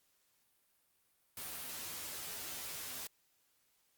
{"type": "noise with comb filter", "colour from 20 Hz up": "white", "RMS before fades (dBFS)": -44, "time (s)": [1.37, 3.07], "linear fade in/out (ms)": 2, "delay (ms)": 12, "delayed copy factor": 0.95, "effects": ["white hiss -75 dBFS RMS until 3.97 s", "Opus 48 kbps"]}